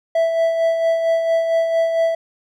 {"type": "tone with tremolo", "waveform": "triangle", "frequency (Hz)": 659.3, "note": "E5", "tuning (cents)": 0, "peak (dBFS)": -11, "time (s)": [0.15, 2.15], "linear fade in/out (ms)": 5, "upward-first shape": "sine", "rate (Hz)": 4.4, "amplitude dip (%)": 45, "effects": []}